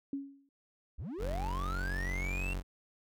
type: tone with exponential decay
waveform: sine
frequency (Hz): 277.2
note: C#4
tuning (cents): 0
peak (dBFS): -31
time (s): 0.13-0.49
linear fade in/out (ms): 2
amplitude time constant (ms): 78
type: linear sweep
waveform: triangle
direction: up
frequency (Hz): 36.61 to 2754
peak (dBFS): -36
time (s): 0.98-2.54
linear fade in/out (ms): 10
type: tone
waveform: 40% pulse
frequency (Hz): 46.14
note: F#1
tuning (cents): -4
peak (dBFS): -33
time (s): 1.18-2.63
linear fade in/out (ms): 50
effects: none